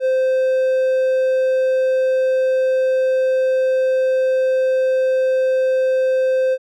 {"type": "tone", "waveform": "triangle", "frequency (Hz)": 520, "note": "C5", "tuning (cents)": -11, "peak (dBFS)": -12, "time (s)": [0, 6.58], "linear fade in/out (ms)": 50, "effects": []}